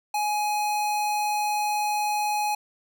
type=tone; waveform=square; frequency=838 Hz; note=G#5; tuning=15 cents sharp; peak=-24 dBFS; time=0.14-2.55 s; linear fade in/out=5 ms; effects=none